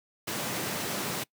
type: high-pass noise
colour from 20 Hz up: pink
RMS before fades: -33 dBFS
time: 0.27-1.24 s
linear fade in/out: 10 ms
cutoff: 130 Hz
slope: 24 dB/octave
effects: noise-tail reverb RT60 0.1 s tail -23 dB re dry